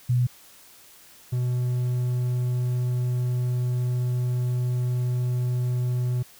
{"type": "tone pair in turn", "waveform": ["sine", "triangle"], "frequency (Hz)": [123.47, 124.01], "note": ["B2", "B2"], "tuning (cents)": [0, 8], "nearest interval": "unison", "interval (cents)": 8, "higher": "second", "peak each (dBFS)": [-18, -20], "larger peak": "first", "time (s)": [[0.09, 0.27], [1.32, 6.23]], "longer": "second", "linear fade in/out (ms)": 10, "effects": ["white hiss -51 dBFS RMS until 6.39 s"]}